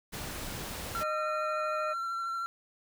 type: noise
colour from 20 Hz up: pink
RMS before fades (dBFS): -39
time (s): 0.12-1.04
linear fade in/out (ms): 20
type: tone with vibrato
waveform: triangle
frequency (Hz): 1358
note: F6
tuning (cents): -49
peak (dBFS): -30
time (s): 0.95-2.46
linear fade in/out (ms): 0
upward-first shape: triangle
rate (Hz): 13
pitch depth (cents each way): 20
type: harmonic tone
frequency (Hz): 616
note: D#5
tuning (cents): -17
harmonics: 1 / 2 / 3 / 4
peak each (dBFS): -33 / -42 / -47 / -44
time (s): 1-1.94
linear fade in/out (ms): 20
effects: none